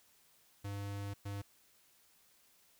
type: tone bursts at uneven times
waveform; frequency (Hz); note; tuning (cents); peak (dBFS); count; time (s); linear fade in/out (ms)
square; 100.5; G2; +44; -40; 2; 0.64-1.14 / 1.25-1.42; 10
effects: white hiss -68 dBFS RMS until 2.79 s